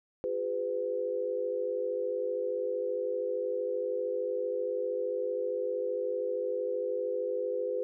sine tone cluster, 355.7 / 408.7 / 504 Hz, F4 / G#4 / B4, +32 / -28 / +35 cents, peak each -39 / -35 / -31 dBFS, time 0.24-7.83 s, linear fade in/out 0 ms, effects none

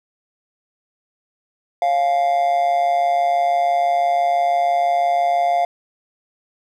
triangle tone with amplitude modulation, 698.5 Hz, F5, in tune, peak -10 dBFS, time 1.82-5.65 s, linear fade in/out 2 ms, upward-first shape sine, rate 146 Hz, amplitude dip 60%, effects none

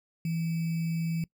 sine tone with sample-and-hold, 164.81 Hz, E3, in tune, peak -27 dBFS, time 0.25-1.24 s, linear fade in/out 2 ms, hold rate 2450 Hz, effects noise-tail reverb RT60 0.1 s tail -22 dB re dry

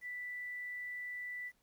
sine tone with quantisation, 1975.5 Hz, B6, in tune, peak -40 dBFS, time 0.01-1.52 s, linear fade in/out 50 ms, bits 11, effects pink hiss -75 dBFS RMS until 1.62 s

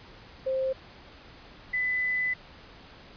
sine tone pair in turn, 527 / 2002 Hz, C5 / B6, +12 / +23 cents, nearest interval octave + major seventh, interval 2311 cents, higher second, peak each -25 dBFS, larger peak neither, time 0.46-0.73 / 1.73-2.34 s, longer second, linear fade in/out 10 ms, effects pink hiss -50 dBFS RMS until 3.16 s + resampled to 11025 Hz

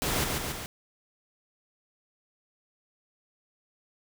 pink noise with echo, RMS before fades -29 dBFS, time 0.02-0.24 s, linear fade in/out 0 ms, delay 140 ms, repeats 3, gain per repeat -3 dB, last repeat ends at 0.66 s, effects none

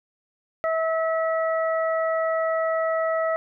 harmonic tone, 648 Hz, E5, 30 cents flat, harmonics 1 / 2 / 3, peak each -22 / -28 / -32 dBFS, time 0.64-3.36 s, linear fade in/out 0 ms, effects none

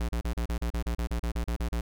square tone bursts, 58.27 Hz, A#1, in tune, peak -28 dBFS, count 15, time 0-1.81 s, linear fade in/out 5 ms, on 88 ms, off 35 ms, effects none

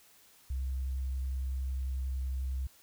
sine tone with vibrato, 65.6 Hz, C2, 5 cents sharp, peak -30 dBFS, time 0.5-2.67 s, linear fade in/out 5 ms, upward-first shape triangle, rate 11 Hz, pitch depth 16 cents each way, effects tanh soft clip ceiling -28 dBFS + white hiss -61 dBFS RMS until 2.82 s

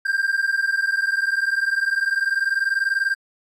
triangle tone pair together, 1579.8 / 1600 Hz, G6 / G6, +13 / +35 cents, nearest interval unison, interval 22 cents, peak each -20 dBFS, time 0.05-3.15 s, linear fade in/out 10 ms, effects AAC 64 kbps

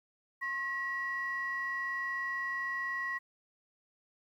sine tone pair together, 1075.9 / 1917 Hz, C6 / A#6, +48 / +48 cents, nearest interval minor seventh, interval 1000 cents, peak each -38 / -33 dBFS, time 0.41-3.19 s, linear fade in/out 20 ms, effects tanh soft clip ceiling -27 dBFS + 11-bit

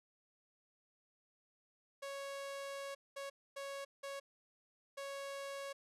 sawtooth tone bursts at uneven times, 554.4 Hz, C#5, in tune, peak -39 dBFS, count 5, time 2.02-2.95 / 3.16-3.3 / 3.56-3.85 / 4.03-4.2 / 4.97-5.73 s, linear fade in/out 10 ms, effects low-pass 11000 Hz 12 dB/octave

